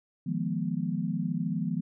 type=chord; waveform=sine; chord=F half-diminished seventh; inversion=third; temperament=equal with one note detuned; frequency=155.56 / 174.61 / 207.7 / 242.7 Hz; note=Eb3 / F3 / Ab3 / Cb4; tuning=0 / 0 / 0 / -30 cents; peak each=-34 / -31 / -34 / -34 dBFS; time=0.26-1.81 s; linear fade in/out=10 ms; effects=none